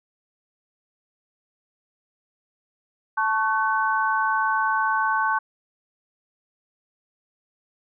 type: chord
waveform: sine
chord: F# minor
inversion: first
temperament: equal with one note detuned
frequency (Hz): 880 / 1108.7 / 1515.4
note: A5 / C#6 / F#6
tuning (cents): 0 / 0 / +41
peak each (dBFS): -24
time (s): 3.17-5.39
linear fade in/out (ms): 10
effects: none